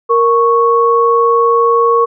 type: tone pair together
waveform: sine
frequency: 466.2 / 1107.2 Hz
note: A#4 / C#6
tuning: 0 / -2 cents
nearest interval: octave + minor third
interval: 1498 cents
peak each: -10 dBFS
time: 0.09-2.06 s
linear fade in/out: 20 ms
effects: none